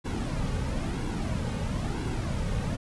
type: noise with flanger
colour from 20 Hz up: brown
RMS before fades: -30 dBFS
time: 0.04-2.77 s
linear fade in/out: 20 ms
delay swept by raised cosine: 1.6 to 3 ms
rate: 1 Hz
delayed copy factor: -0.6
effects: resampled to 24000 Hz